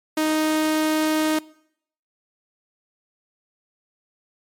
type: tone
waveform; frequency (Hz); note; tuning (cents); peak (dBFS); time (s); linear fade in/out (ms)
sawtooth; 311.1; D#4; 0; -15; 0.17-1.39; 5
effects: noise-tail reverb RT60 0.7 s tail -22 dB re dry + MP3 64 kbps